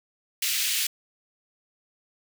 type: high-pass noise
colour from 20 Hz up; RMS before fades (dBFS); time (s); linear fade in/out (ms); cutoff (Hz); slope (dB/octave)
pink; -26; 0.42-0.87; 5; 2300; 24
effects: none